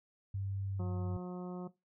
sine tone with pitch glide, 98 to 96.26 Hz, G2 to G2, 0 to -31 cents, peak -35 dBFS, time 0.34-1.17 s, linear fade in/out 5 ms, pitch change -31 cents, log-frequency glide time 0.64-0.99 s
harmonic tone, 180 Hz, F#3, 47 cents flat, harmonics 1 / 2 / 3 / 4 / 5 / 6 / 7, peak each -39 / -45 / -50 / -53 / -56 / -57 / -59 dBFS, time 0.79-1.68 s, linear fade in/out 10 ms
effects noise-tail reverb RT60 0.2 s tail -17 dB re dry

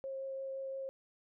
sine tone with vibrato, 537 Hz, C5, 45 cents sharp, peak -38 dBFS, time 0.04-0.89 s, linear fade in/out 0 ms, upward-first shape triangle, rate 5.8 Hz, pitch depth 9 cents each way, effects none

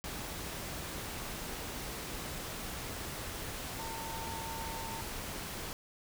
sine tone in noise, 904 Hz, A5, 47 cents sharp, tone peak -42 dBFS, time 3.79-5.01 s, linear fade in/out 0 ms, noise pink, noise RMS -41 dBFS, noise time 0.04-5.73 s, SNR -4 dB, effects none

